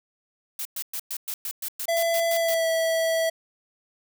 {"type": "noise bursts", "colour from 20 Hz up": "blue", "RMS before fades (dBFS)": -31, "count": 12, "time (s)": [0.59, 2.544], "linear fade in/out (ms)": 2, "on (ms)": 62, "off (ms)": 110}
{"type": "tone with pitch glide", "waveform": "square", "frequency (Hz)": [670, 653.6], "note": ["E5", "E5"], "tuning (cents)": [28, -15], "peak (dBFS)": -22, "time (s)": [1.88, 3.3], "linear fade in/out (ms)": 10, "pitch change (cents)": -43, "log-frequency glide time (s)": [2.34, 2.67]}
{"effects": []}